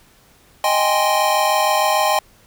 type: chord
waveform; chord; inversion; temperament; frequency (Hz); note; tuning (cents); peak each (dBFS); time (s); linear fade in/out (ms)
square; Ab major seventh; second; equal; 622.3 / 784 / 830.6 / 1046.5; Eb5 / G5 / Ab5 / C6; 0 / 0 / 0 / 0; -21; 0.64-2.19; 2
effects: pink hiss -52 dBFS RMS until 2.46 s